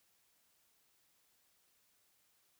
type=silence; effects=white hiss -74 dBFS RMS until 2.59 s